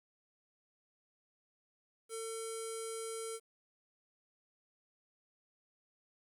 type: tone with low-pass filter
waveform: square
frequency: 450 Hz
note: A4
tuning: 39 cents sharp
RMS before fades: -42 dBFS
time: 2.09-3.4 s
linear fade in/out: 50 ms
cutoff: 9200 Hz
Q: 9
effects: 11-bit